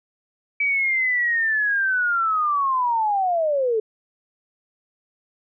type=linear sweep; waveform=sine; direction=down; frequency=2297 to 422.7 Hz; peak=-18 dBFS; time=0.6-3.8 s; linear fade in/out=5 ms; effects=none